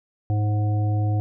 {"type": "harmonic tone", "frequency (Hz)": 104.9, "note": "G#2", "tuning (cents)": 18, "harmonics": [1, 3, 5, 7], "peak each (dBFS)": [-19, -32, -38, -34], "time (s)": [0.3, 1.2], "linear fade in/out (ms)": 0, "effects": []}